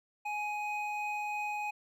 triangle tone pair together, 836 / 2505 Hz, G#5 / D#7, +11 / +11 cents, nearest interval octave + perfect fifth, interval 1900 cents, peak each -33 / -36 dBFS, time 0.25-1.71 s, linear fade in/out 10 ms, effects none

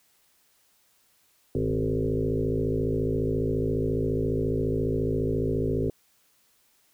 sine tone with frequency modulation, 261.1 Hz, C4, 3 cents flat, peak -23 dBFS, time 1.55-5.9 s, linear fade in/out 2 ms, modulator 54.5 Hz, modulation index 3.8, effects white hiss -65 dBFS RMS until 6.93 s

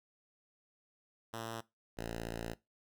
5% pulse tone pair in turn, 113.4 / 56.8 Hz, A#2 / A#1, -47 / -44 cents, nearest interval octave, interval 1197 cents, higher first, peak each -29 / -28 dBFS, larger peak second, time 1.33-1.61 / 1.97-2.54 s, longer second, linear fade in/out 10 ms, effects noise-tail reverb RT60 0.2 s tail -19 dB re dry

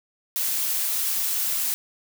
blue noise, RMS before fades -25 dBFS, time 0.36-1.74 s, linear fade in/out 0 ms, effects none

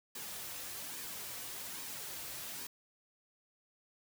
white noise with flanger, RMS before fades -44 dBFS, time 0.15-2.67 s, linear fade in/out 5 ms, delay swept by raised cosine 1.4 to 5 ms, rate 1.2 Hz, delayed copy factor -0.5, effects none

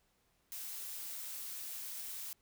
blue noise, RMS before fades -44 dBFS, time 0.52-2.33 s, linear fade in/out 0 ms, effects pink hiss -75 dBFS RMS until 2.41 s

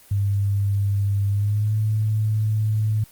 sine tone with pitch glide, 100 to 107.8 Hz, G2 to A2, +35 to -35 cents, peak -18 dBFS, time 0.11-3.04 s, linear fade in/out 5 ms, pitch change +130 cents, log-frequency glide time 1.29-1.76 s, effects white hiss -50 dBFS RMS until 3.11 s + Opus 24 kbps

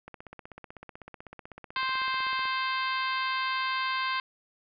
click train, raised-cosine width 0.5 ms, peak -28 dBFS, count 39, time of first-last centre 0.08-2.455 s, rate 16 Hz
harmonic tone, 523.3 Hz, C5, in tune, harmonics 2 / 3 / 4 / 5 / 6 / 7 / 8 / 9, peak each -30 / -34 / -36 / -38 / -40 / -41 / -42 / -43 dBFS, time 1.76-4.2 s, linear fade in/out 2 ms
effects none

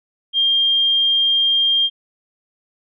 sine tone, 3204 Hz, G7, 37 cents sharp, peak -13 dBFS, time 0.33-1.9 s, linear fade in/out 50 ms, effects none

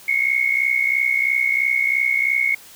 sine tone pair together, 2154 / 2217 Hz, C7 / C#7, +50 / 0 cents, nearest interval unison, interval 50 cents, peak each -19 dBFS, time 0.08-2.55 s, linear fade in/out 5 ms, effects white hiss -44 dBFS RMS until 2.75 s

